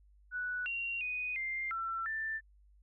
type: tone with pitch steps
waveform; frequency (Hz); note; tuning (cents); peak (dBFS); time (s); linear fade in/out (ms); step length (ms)
sine; 1479 / 2756 / 2488 / 2101 / 1345 / 1774; F#6 / F7 / D#7 / C7 / E6 / A6; -1 / -24 / -1 / +7 / +34 / +14; -34; 0.31-2.41; 50; 350
effects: added 50 Hz sine -60 dBFS peak until 2.82 s

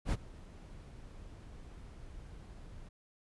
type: noise with ADSR envelope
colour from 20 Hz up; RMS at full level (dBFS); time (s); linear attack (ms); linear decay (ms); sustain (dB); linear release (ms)
brown; -28; 0.05-2.89; 75; 35; -22; 8
effects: resampled to 24000 Hz

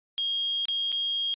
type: tone with dropouts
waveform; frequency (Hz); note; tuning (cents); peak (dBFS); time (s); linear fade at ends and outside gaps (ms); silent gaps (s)
sine; 3249; G#7; -39; -25; 0.18-1.34; 0; 0.654-0.684 / 0.919-0.926
effects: resampled to 8000 Hz

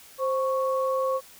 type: tone pair together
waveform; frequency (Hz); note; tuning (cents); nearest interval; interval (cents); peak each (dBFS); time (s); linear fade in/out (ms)
sine; 524.9 / 1108.7; C5 / C#6; +5 / 0; octave + minor second; 1295; -24 / -28; 0.18-1.21; 50
effects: white hiss -50 dBFS RMS until 1.39 s

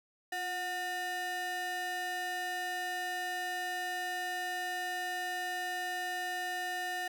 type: ring-modulated tone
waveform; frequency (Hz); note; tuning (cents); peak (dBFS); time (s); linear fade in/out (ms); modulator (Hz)
square; 540; C#5; -45; -32; 0.32-7.08; 5; 1270
effects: none

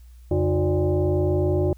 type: tone with frequency modulation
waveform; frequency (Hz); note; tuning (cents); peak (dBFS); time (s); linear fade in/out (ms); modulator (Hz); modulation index
sine; 138.59; C#3; 0; -18; 0.31-1.73; 2; 225; 1.8
effects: added 60 Hz sine -43 dBFS peak until 1.77 s + white hiss -63 dBFS RMS until 1.77 s

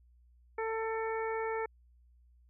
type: harmonic tone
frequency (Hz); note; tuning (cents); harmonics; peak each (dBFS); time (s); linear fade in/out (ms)
445.9; A4; +23; 1 / 2 / 3 / 4 / 5; -34 / -38 / -43 / -44 / -45; 0.58-1.66; 5
effects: added 60 Hz sine -60 dBFS peak until 2.49 s

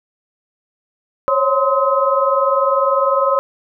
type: tone cluster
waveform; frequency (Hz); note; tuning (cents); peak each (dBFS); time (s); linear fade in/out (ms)
sine; 539 / 559 / 1037 / 1275; C#5 / C#5 / C6 / D#6; -49 / +14 / -16 / +42; -18; 1.28-3.39; 0
effects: none

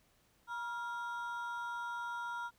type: ring-modulated tone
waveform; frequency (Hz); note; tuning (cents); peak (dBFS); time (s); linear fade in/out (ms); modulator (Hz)
triangle; 1174.7; D6; 0; -33; 0.47-2.51; 50; 218
effects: pink hiss -71 dBFS RMS until 2.58 s

